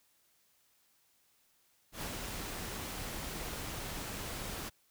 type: noise with ADSR envelope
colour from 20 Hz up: pink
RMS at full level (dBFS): -39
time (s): 1.92-4.7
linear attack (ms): 100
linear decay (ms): 78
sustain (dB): -2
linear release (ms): 20
effects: white hiss -71 dBFS RMS until 4.9 s